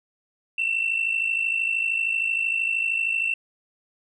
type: tone pair together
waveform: sine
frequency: 2681 / 2734 Hz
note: E7 / F7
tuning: +29 / -37 cents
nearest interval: unison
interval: 34 cents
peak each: -22 / -26 dBFS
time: 0.58-3.34 s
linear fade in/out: 5 ms
effects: tanh soft clip ceiling -16 dBFS